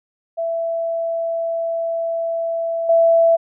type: tone with level steps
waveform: sine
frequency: 665 Hz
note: E5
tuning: 15 cents sharp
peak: -19 / -10 dBFS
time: 0.37-3.37 s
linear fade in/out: 20 ms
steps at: 2.89 s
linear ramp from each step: 5 ms
effects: none